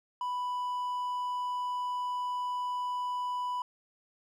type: tone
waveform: triangle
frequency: 990 Hz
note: B5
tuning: 4 cents sharp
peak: -29 dBFS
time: 0.21-3.62 s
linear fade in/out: 2 ms
effects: none